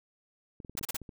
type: clicks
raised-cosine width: 3 ms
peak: -32 dBFS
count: 8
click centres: 0.602 / 0.648 / 0.696 / 0.752 / 0.812 / 0.945 / 1.017 / 1.092 s
type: noise bursts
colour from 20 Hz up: white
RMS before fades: -34 dBFS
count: 4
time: 0.77-0.968 s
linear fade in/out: 5 ms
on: 24 ms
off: 34 ms
effects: none